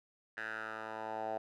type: tone with band-pass filter sweep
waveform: 10% pulse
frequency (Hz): 110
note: A2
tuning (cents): 0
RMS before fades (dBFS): -41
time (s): 0.37-1.38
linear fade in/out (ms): 5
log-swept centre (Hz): 1700 to 710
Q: 4.3
effects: none